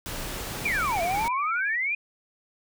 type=noise; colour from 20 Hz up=pink; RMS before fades=-34 dBFS; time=0.06-1.28 s; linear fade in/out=0 ms
type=exponential two-way sweep; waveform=sine; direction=down then up; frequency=2489 to 659.3 to 2489 Hz; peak=-24 dBFS; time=0.65-1.95 s; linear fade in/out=5 ms; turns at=1.02 s
type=tone with vibrato; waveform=sine; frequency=2305 Hz; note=D7; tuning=33 cents flat; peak=-33 dBFS; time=0.65-1.76 s; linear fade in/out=10 ms; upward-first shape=sine; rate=11 Hz; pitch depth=69 cents each way
effects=none